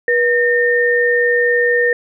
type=tone pair together; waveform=sine; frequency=483.2 / 1824.3 Hz; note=B4 / A#6; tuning=-38 / -38 cents; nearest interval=octave + major seventh; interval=2300 cents; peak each=-14 dBFS; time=0.08-1.93 s; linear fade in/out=2 ms; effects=none